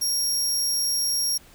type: tone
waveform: 25% pulse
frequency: 5588 Hz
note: F8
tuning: in tune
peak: -17 dBFS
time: 0.01-1.38 s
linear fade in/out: 10 ms
effects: pink hiss -52 dBFS RMS until 1.54 s